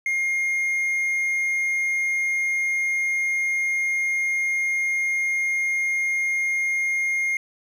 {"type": "tone", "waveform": "triangle", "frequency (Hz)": 2130, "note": "C7", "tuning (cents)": 30, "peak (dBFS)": -19, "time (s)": [0.06, 7.37], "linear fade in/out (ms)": 2, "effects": []}